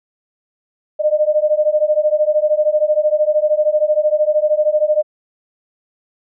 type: beating tone pair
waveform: sine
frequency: 601 / 614 Hz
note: D5 / D#5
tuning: +40 / -23 cents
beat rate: 13 Hz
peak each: -15 dBFS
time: 0.99-5.03 s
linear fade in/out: 20 ms
effects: none